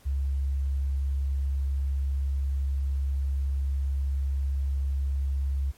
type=tone; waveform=sine; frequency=68.5 Hz; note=C#2; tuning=20 cents flat; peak=-24 dBFS; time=0.05-5.72 s; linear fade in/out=20 ms; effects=pink hiss -58 dBFS RMS until 5.77 s + MP3 64 kbps